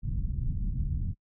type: low-pass noise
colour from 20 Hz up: pink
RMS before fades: -30 dBFS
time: 0.02-1.15 s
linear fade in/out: 50 ms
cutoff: 160 Hz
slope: 24 dB/octave
effects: noise-tail reverb RT60 0.1 s tail -26 dB re dry